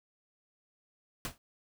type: noise with exponential decay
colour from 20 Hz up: pink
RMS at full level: -32 dBFS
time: 1.25-1.38 s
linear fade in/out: 1 ms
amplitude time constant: 27 ms
effects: none